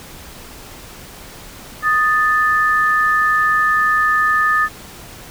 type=tone pair together; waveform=sine; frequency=1241.1 / 1760 Hz; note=D#6 / A6; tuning=-5 / 0 cents; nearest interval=tritone; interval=605 cents; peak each=-15 dBFS; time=1.82-4.69 s; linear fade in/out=50 ms; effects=pink hiss -37 dBFS RMS until 5.3 s